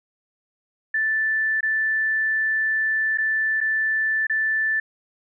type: tone with dropouts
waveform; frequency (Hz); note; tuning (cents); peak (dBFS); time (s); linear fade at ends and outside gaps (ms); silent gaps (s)
sine; 1760; A6; 0; -19; 0.94-4.8; 5; 1.608-1.629 / 3.175-3.183 / 3.605-3.611 / 4.269-4.297
effects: none